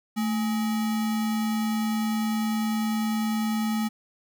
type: tone with sample-and-hold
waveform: sine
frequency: 220 Hz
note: A3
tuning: in tune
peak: -23 dBFS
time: 0.16-3.89 s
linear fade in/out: 20 ms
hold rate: 1050 Hz
effects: none